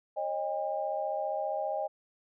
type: tone cluster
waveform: sine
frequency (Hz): 544 / 619 / 804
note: C#5 / D#5 / G5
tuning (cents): -33 / -9 / +44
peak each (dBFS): -37 / -33 / -34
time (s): 0.16-1.88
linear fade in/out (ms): 20
effects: none